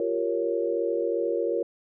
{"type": "chord", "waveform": "sine", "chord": "G half-diminished seventh", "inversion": "third", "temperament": "equal", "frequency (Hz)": [349.2, 392, 466.2, 554.4], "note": ["F4", "G4", "Bb4", "Db5"], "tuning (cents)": [0, 0, 0, 0], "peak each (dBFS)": [-29, -33, -27, -30], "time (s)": [0, 1.63], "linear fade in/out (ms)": 2, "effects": []}